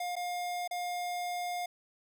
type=tone with dropouts; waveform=square; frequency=710 Hz; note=F5; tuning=28 cents sharp; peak=-34 dBFS; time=0-1.66 s; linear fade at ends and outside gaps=5 ms; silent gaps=0.156-0.164 / 0.677-0.71 s; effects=none